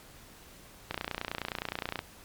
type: click train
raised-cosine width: 0.3 ms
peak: -16 dBFS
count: 33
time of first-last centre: 0.91-1.991 s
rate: 29.6 Hz
effects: pink hiss -53 dBFS RMS until 2.24 s + MP3 96 kbps